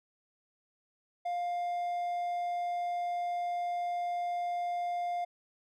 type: tone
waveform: triangle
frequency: 703 Hz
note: F5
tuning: 11 cents sharp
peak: -29 dBFS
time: 1.25-5.25 s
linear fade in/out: 10 ms
effects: none